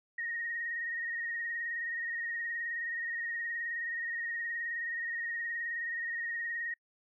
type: tone with vibrato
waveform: sine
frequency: 1864.7 Hz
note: A#6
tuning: in tune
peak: -34 dBFS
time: 0.18-6.74 s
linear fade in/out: 5 ms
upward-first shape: sine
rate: 19 Hz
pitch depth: 31 cents each way
effects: noise-tail reverb RT60 0.1 s tail -25 dB re dry